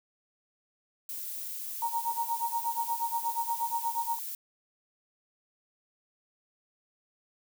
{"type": "noise", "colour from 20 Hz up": "violet", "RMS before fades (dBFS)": -38, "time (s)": [1.09, 4.35], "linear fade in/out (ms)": 2}
{"type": "tone with tremolo", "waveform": "sine", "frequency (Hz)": 932.3, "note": "A#5", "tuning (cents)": 0, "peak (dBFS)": -26, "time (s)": [1.82, 4.19], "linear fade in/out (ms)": 2, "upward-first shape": "sine", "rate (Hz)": 8.4, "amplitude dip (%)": 90}
{"effects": []}